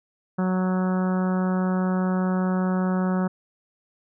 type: harmonic tone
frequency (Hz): 185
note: F#3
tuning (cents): 0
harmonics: 1 / 2 / 3 / 4 / 5 / 6 / 7 / 8 / 9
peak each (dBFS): -21 / -32 / -33 / -36 / -37 / -39 / -37 / -40 / -45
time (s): 0.38-3.28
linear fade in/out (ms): 10
effects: none